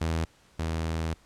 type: tone pair in turn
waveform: sawtooth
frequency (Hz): 81.3 / 80.92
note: E2 / E2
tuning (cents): -23 / -32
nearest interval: unison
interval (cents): 9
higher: first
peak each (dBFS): -22 / -24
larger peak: first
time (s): 0.01-0.25 / 0.59-1.14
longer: second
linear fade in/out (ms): 5
effects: pink hiss -60 dBFS RMS until 1.25 s + low-pass 9000 Hz 12 dB/octave